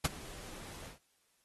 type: noise with ADSR envelope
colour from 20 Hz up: pink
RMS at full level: -26 dBFS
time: 0.04-0.99 s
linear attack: 12 ms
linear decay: 14 ms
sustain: -23 dB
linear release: 130 ms
effects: white hiss -74 dBFS RMS until 1.44 s + AAC 32 kbps